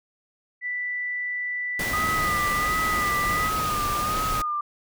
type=tone; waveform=sine; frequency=1975.5 Hz; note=B6; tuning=in tune; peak=-26 dBFS; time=0.61-3.51 s; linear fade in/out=50 ms
type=noise; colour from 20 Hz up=pink; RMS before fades=-30 dBFS; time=1.79-4.42 s; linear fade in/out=5 ms
type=tone with vibrato; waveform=sine; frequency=1227 Hz; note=D#6; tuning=25 cents flat; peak=-24 dBFS; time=1.93-4.61 s; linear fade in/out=5 ms; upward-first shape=sine; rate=1.4 Hz; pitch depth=60 cents each way
effects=none